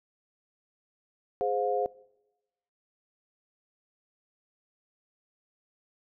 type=tone cluster; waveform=sine; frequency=415.4 / 520 / 712 Hz; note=G#4 / C5 / F5; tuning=0 / -11 / +33 cents; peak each=-30 dBFS; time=1.41-1.86 s; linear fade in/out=0 ms; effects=noise-tail reverb RT60 1.0 s tail -22 dB re dry